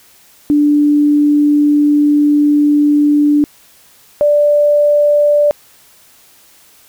sine tone pair in turn, 293.7 / 587.4 Hz, D4 / D5, 0 / 0 cents, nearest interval octave, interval 1200 cents, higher second, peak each -7 dBFS, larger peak neither, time 0.5-3.44 / 4.21-5.51 s, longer first, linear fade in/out 0 ms, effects white hiss -46 dBFS RMS until 6.88 s

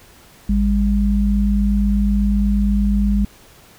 sine tone pair together, 54.17 / 202.3 Hz, A1 / G#3, -26 / -45 cents, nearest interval octave + major seventh, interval 2281 cents, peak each -16 dBFS, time 0.49-3.25 s, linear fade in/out 5 ms, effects pink hiss -47 dBFS RMS until 3.78 s

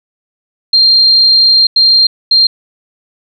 sine tone bursts at uneven times, 4188 Hz, C8, 1 cent sharp, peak -4 dBFS, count 3, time 0.73-1.67 / 1.76-2.07 / 2.31-2.47 s, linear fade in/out 5 ms, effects none

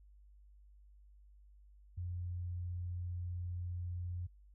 sine tone, 88.5 Hz, F2, 23 cents sharp, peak -38 dBFS, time 1.97-4.27 s, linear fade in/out 10 ms, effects noise-tail reverb RT60 0.1 s tail -26 dB re dry + added 50 Hz sine -58 dBFS peak until 4.54 s

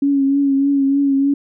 sine tone with vibrato, 277.2 Hz, C#4, in tune, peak -12 dBFS, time 0.02-1.34 s, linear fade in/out 5 ms, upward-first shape triangle, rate 3.3 Hz, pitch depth 39 cents each way, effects none

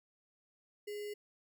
sine tone with sample-and-hold, 415.3 Hz, G#4, in tune, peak -39 dBFS, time 0.87-1.14 s, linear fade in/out 10 ms, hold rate 2450 Hz, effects none

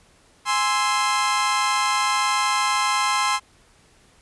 sawtooth chord, Ab augmented, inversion none, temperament equal, 830.6 / 1046.5 / 1318.5 Hz, Ab5 / C6 / E6, 0 / 0 / 0 cents, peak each -22 / -17 / -23 dBFS, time 0.45-3.4 s, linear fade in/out 50 ms, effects pink hiss -56 dBFS RMS until 4.21 s + resampled to 24000 Hz

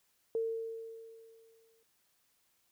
sine tone with exponential decay, 452.5 Hz, A4, 48 cents sharp, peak -29 dBFS, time 0.35-1.83 s, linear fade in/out 1 ms, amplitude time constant 320 ms, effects white hiss -74 dBFS RMS until 2.71 s

